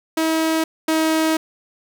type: tone pair in turn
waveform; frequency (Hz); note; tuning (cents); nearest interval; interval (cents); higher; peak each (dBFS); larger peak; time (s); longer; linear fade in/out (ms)
sawtooth; 320.9 / 318.1; E4 / D#4; -46 / +38; unison; 16; first; -13 / -12; second; 0.17-0.64 / 0.88-1.37; second; 5
effects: none